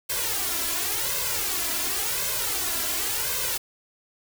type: noise with flanger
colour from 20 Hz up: white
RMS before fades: -27 dBFS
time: 0.09-3.58 s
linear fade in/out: 10 ms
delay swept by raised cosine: 1.9 to 3 ms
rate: 0.92 Hz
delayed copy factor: +1
effects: none

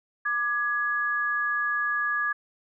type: tone pair together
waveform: sine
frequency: 1191 / 1678 Hz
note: D6 / G#6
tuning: +24 / +17 cents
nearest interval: tritone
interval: 593 cents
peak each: -29 / -25 dBFS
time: 0.25-2.33 s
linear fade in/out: 10 ms
effects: none

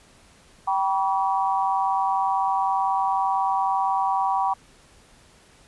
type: tone cluster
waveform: sine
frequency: 776 / 968 / 1138 Hz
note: G5 / B5 / C#6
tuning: -18 / -35 / +45 cents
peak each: -23 / -24 / -27 dBFS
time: 0.67-4.54 s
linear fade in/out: 10 ms
effects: pink hiss -54 dBFS RMS until 5.67 s + resampled to 24000 Hz

